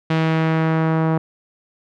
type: tone with low-pass filter sweep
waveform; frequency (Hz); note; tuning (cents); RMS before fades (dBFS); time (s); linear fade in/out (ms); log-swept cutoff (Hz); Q
sawtooth; 160.6; E3; -45; -18; 0.1-1.18; 5; 3100 to 1100; 1.1
effects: none